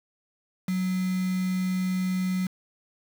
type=tone with quantisation; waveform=sine; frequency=185 Hz; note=F#3; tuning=in tune; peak=-24 dBFS; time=0.68-2.47 s; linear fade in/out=5 ms; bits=6; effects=none